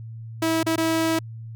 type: tone with dropouts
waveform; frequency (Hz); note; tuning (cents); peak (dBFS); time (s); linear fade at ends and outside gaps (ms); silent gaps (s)
sawtooth; 324.6; E4; -27; -16; 0.42-1.19; 5; 0.631-0.664 / 0.76-0.778
effects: added 113 Hz sine -34 dBFS peak until 1.55 s